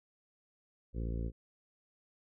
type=harmonic tone; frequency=56.9 Hz; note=A#1; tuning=41 cents flat; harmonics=1 / 2 / 3 / 4 / 5 / 6 / 7 / 8 / 9; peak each=-35 / -41 / -45 / -47 / -49 / -51 / -52 / -53 / -54 dBFS; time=0.93-1.32 s; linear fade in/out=50 ms; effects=none